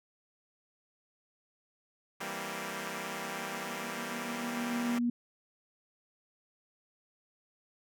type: chord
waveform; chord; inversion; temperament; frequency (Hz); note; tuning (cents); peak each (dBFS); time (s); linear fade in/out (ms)
5% pulse; C dominant seventh; first; equal; 164.81 / 196 / 233.1 / 261.6; E3 / G3 / Bb3 / C4; 0 / 0 / 0 / 0; -32 / -29 / -30 / -35; 2.2-4.99; 10
type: tone with exponential growth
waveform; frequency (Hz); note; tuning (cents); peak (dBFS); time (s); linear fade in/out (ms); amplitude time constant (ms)
sine; 239.8; A#3; +49; -26; 2.75-5.1; 5; 510
effects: none